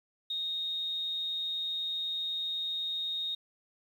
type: tone with amplitude modulation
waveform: sine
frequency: 3720 Hz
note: A#7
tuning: 4 cents flat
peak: -30 dBFS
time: 0.3-3.35 s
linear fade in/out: 5 ms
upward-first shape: sine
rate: 168 Hz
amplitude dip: 30%
effects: 10-bit